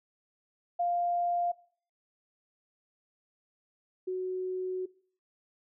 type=tone pair in turn; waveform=sine; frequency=699 / 370.3 Hz; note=F5 / F#4; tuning=+1 / +1 cents; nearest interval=major seventh; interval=1100 cents; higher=first; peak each=-26 / -30 dBFS; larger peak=first; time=0.79-1.52 / 4.07-4.86 s; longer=second; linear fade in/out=10 ms; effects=noise-tail reverb RT60 0.5 s tail -21 dB re dry